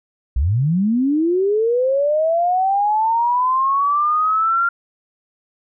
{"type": "linear sweep", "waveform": "sine", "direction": "up", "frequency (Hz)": [55, 1396], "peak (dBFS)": -14, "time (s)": [0.36, 4.69], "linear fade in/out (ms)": 5, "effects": []}